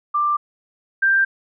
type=tone pair in turn; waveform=sine; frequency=1183 / 1579.1 Hz; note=D6 / G6; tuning=+12 / +12 cents; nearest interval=perfect fourth; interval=500 cents; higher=second; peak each=-16 / -13 dBFS; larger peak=second; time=0.14-0.37 / 1.02-1.25 s; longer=neither; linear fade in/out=10 ms; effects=none